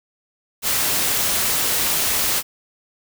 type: noise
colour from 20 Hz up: white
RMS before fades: -20 dBFS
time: 0.62-2.43 s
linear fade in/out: 50 ms
effects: none